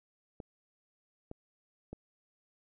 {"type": "clicks", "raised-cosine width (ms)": 2, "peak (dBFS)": -29, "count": 3, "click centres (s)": [0.402, 1.314, 1.93], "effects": []}